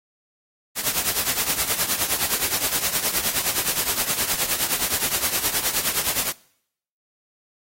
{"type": "noise with tremolo", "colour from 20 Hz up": "white", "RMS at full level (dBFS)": -20, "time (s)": [0.75, 6.33], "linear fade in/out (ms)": 50, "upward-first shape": "triangle", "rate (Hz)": 9.6, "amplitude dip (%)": 80, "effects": ["noise-tail reverb RT60 0.7 s tail -23 dB re dry", "AAC 48 kbps"]}